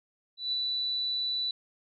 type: tone with ADSR envelope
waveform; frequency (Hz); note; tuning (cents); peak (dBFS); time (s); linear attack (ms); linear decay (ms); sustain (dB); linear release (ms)
sine; 3967; B7; +7; -26; 0.37-1.51; 160; 6; -2; 3
effects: none